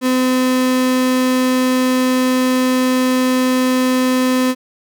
35% pulse tone, 255.6 Hz, C4, 40 cents flat, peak -11 dBFS, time 0.01-4.55 s, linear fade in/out 50 ms, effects none

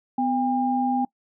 sine tone pair together, 251.5 / 804 Hz, B3 / G5, +32 / +44 cents, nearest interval octave + minor sixth, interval 2012 cents, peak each -23 dBFS, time 0.18-1.05 s, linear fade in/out 5 ms, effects noise-tail reverb RT60 0.1 s tail -24 dB re dry

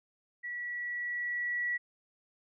sine tone with level ramp, 1939 Hz, B6, 32 cents flat, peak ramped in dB -36 to -29 dBFS, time 0.43-1.78 s, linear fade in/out 20 ms, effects none

